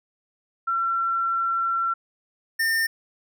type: tone pair in turn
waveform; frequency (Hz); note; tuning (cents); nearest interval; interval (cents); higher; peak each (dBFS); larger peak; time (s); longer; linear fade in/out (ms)
sine / square; 1356 / 1810; E6 / A6; +49 / +48; perfect fourth; 499; second; -21; neither; 0.67-1.94 / 2.59-2.87; first; 10
effects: none